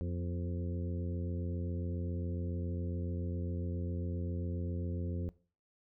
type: harmonic tone with a mistuned harmonic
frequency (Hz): 87.31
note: F2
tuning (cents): 0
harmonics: 1 / 2 / 3 / 4 / 5 / 6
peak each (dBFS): -35 / -41 / -45 / -47 / -49 / -51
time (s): 0.01-5.29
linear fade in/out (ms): 0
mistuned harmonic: 3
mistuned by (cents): -51
effects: noise-tail reverb RT60 0.4 s tail -19 dB re dry